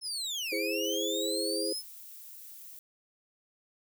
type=linear two-way sweep; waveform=30% pulse; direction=down then up; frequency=5274 to 2217 to 5274 Hz; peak=-30 dBFS; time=0.01-1.83 s; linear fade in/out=50 ms; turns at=0.55 s
type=chord; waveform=sine; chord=E augmented; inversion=none; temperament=equal; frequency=329.6 / 415.3 / 523.3 Hz; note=E4 / G#4 / B#4; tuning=0 / 0 / 0 cents; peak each=-35 dBFS; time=0.52-1.73 s; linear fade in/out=5 ms
type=noise; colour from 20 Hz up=violet; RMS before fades=-48 dBFS; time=0.84-2.79 s; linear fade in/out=0 ms
effects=none